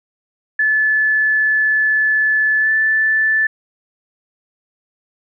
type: tone with pitch glide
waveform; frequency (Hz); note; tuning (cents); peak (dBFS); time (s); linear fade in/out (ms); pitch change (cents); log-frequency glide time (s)
sine; 1732 to 1754.2; A6 to A6; -28 to -6; -12; 0.59-3.47; 5; +22; 2.6-2.7
effects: none